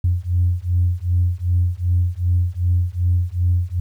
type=beating tone pair; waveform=sine; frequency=87.31 / 89.91 Hz; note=F2 / F#2; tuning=0 / -49 cents; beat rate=2.6 Hz; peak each=-18 dBFS; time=0.04-3.8 s; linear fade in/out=5 ms; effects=tanh soft clip ceiling -8 dBFS + 9-bit